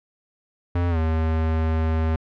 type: tone with pitch glide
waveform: square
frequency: 87.31 to 80.06 Hz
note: F2 to D#2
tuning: 0 to +50 cents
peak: -20 dBFS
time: 0.75-2.16 s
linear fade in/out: 5 ms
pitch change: -150 cents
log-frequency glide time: 0.89-0.98 s
effects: low-pass 2000 Hz 12 dB/octave